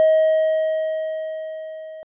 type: tone with level ramp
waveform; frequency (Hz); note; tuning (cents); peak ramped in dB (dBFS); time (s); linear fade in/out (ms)
triangle; 632; D#5; +27; -8 to -32; 0-2.03; 0
effects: tanh soft clip ceiling -7 dBFS + resampled to 8000 Hz